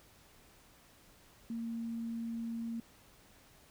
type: tone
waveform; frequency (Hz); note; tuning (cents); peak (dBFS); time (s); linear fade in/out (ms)
sine; 230; A#3; -23; -36; 1.5-2.8; 2
effects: pink hiss -62 dBFS RMS until 3.7 s